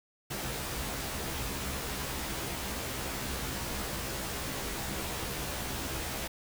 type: noise with comb filter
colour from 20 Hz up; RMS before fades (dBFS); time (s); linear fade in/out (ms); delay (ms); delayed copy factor
pink; -36; 0.3-6.28; 10; 15; +1
effects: none